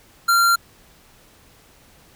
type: tone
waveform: square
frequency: 1380 Hz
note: F6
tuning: 21 cents flat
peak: -14 dBFS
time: 0.28-0.56 s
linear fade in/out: 10 ms
effects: pink hiss -52 dBFS RMS until 2.15 s